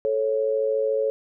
sine tone pair together, 437.3 / 551 Hz, A4 / C#5, -11 / -11 cents, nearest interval major third, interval 400 cents, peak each -23 dBFS, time 0.05-1.1 s, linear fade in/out 0 ms, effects none

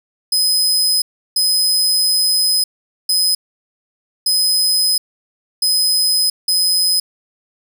sawtooth tone bursts at uneven times, 5040 Hz, D#8, 21 cents sharp, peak -10 dBFS, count 6, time 0.32-1.02 / 1.36-2.64 / 3.09-3.35 / 4.26-4.98 / 5.62-6.3 / 6.48-7 s, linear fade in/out 5 ms, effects none

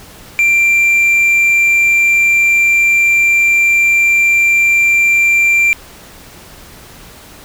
triangle tone, 2364 Hz, D7, 11 cents sharp, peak -6 dBFS, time 0.39-5.73 s, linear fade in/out 0 ms, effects pink hiss -37 dBFS RMS until 7.44 s

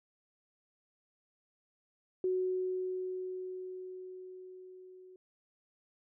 sine tone with level ramp, 370 Hz, F#4, in tune, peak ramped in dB -28 to -52 dBFS, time 2.24-5.16 s, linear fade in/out 2 ms, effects none

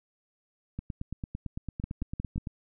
two click trains, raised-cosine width 5 ms, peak -20 / -22 dBFS, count 4 / 16, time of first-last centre 1.84-2.38 / 0.79-2.472 s, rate 5.56 / 8.92 Hz, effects none

